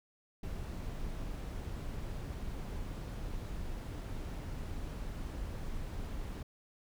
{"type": "noise", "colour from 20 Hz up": "brown", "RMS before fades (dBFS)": -40, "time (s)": [0.43, 6.43], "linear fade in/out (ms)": 5, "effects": []}